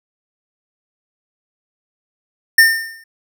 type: tone with exponential decay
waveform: square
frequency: 1811 Hz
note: A6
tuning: 49 cents sharp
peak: -4 dBFS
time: 2.58-3.04 s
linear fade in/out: 5 ms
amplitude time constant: 100 ms
effects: none